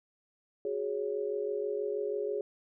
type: chord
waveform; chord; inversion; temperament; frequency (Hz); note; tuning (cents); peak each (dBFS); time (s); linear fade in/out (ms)
sine; F# suspended second; none; just; 370 / 416.2 / 555; F#4 / G#4 / C#5; 0 / +4 / +2; -38 / -32 / -38; 0.65-2.41; 2
effects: none